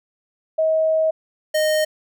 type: tone pair in turn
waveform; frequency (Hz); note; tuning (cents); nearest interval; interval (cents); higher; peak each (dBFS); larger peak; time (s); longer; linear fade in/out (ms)
sine / square; 636 / 617.9; D#5 / D#5; +38 / -12; unison; 50; first; -15 / -17; first; 0.58-1.11 / 1.54-1.85; first; 10
effects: none